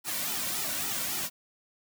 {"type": "noise with flanger", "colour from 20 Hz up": "white", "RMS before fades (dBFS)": -32, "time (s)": [0.04, 1.3], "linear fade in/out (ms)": 50, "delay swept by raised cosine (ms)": [1.8, 2.42], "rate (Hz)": 3.6, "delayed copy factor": -0.75, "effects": []}